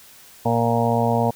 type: harmonic tone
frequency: 117 Hz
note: A#2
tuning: 7 cents sharp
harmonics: 1 / 2 / 4 / 5 / 6 / 7 / 8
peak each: -23 / -23 / -24 / -26 / -24 / -27 / -26 dBFS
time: 0.45-1.31 s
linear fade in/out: 10 ms
effects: white hiss -47 dBFS RMS until 1.35 s